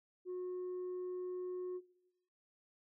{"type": "tone", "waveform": "sine", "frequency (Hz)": 363.7, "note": "F#4", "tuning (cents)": -30, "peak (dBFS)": -37, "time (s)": [0.25, 1.81], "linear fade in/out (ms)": 50, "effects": ["noise-tail reverb RT60 0.9 s tail -20 dB re dry", "tanh soft clip ceiling -38 dBFS"]}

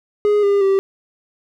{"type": "tone with pitch steps", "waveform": "triangle", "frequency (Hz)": [415.3, 402.1, 389.3], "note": ["G#4", "G4", "G4"], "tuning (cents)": [0, 44, -12], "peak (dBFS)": -10, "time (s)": [0.25, 0.79], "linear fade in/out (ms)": 0, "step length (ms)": 180, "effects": []}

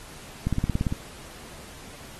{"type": "click train", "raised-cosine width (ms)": 5, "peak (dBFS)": -11, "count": 9, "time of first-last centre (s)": [0.47, 0.925], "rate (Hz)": 17.6, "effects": ["pink hiss -45 dBFS RMS until 2.19 s", "AAC 32 kbps"]}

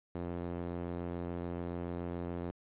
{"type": "tone with band-pass filter", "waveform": "sawtooth", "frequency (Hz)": 87, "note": "F2", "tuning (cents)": -6, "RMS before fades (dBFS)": -39, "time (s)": [0.15, 2.51], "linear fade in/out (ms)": 0, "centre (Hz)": 370, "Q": 0.78, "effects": ["resampled to 8000 Hz", "10-bit"]}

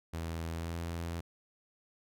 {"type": "tone with pitch glide", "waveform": "sawtooth", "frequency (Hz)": [82.41, 84.24], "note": ["E2", "E2"], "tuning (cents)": [0, 38], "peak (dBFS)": -32, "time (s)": [0.13, 1.21], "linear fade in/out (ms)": 10, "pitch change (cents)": 38, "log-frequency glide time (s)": [0.52, 0.77], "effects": []}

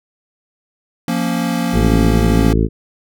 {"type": "chord", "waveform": "square", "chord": "Bb minor", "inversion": "second", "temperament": "equal", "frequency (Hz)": [174.61, 233.1, 277.2], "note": ["F3", "Bb3", "Db4"], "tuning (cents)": [0, 0, 0], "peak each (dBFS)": [-21, -20, -23], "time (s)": [1.08, 2.53], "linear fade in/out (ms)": 2}
{"type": "harmonic tone", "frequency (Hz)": 55, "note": "A1", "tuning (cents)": 0, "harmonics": [1, 2, 3, 4, 5, 6, 7, 8], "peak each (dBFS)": [-15, -18, -20, -21, -22, -23, -23, -24], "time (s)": [1.72, 2.69], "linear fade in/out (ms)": 50}
{"effects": []}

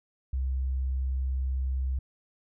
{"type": "tone", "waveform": "sine", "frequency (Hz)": 65.41, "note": "C2", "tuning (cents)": 0, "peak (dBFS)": -26, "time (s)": [0.33, 1.99], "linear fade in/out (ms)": 5, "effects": []}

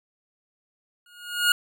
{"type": "tone with exponential growth", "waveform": "25% pulse", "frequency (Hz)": 1435, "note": "F6", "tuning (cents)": 47, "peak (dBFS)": -11, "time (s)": [1.06, 1.52], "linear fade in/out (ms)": 2, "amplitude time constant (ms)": 99, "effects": []}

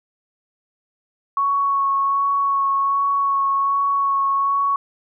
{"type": "tone with vibrato", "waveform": "sine", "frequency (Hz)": 1108.7, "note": "C#6", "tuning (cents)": 0, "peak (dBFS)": -16, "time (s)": [1.37, 4.76], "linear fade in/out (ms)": 2, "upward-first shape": "sine", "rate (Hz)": 1.3, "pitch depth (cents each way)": 13, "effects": []}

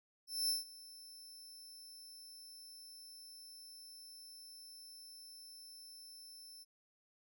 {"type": "tone with ADSR envelope", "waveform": "sawtooth", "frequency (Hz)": 5310, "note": "E8", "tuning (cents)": 12, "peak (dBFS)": -29, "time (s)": [0.27, 6.65], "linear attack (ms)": 220, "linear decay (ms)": 150, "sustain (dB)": -21, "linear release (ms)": 30, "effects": []}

